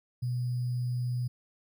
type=tone with sample-and-hold; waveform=sine; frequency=123.47 Hz; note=B2; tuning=in tune; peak=-28 dBFS; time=0.22-1.28 s; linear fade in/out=10 ms; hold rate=4900 Hz; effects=none